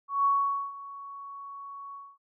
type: tone with ADSR envelope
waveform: sine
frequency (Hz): 1116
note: C#6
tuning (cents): +11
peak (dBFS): -20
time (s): 0.08-2.18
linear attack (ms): 170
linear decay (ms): 470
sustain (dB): -19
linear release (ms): 240
effects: none